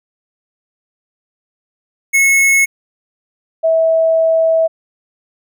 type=tone pair in turn; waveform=square / sine; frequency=2187 / 650.2 Hz; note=C#7 / E5; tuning=-24 / -24 cents; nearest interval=octave + major sixth; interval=2100 cents; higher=first; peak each=-9 dBFS; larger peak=neither; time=2.13-2.66 / 3.63-4.68 s; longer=second; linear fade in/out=20 ms; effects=none